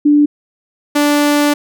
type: tone pair in turn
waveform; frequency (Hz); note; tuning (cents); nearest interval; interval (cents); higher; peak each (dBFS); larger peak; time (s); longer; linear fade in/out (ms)
sine / sawtooth; 293.7 / 292.4; D4 / D4; 0 / -7; unison; 7; first; -6; neither; 0.05-0.26 / 0.95-1.54; second; 10
effects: none